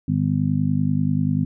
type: harmonic tone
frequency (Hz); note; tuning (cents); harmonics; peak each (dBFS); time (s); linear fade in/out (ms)
50.3; G1; +45; 2 / 3 / 4 / 5; -26 / -21 / -25 / -23; 0.08-1.45; 5
effects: none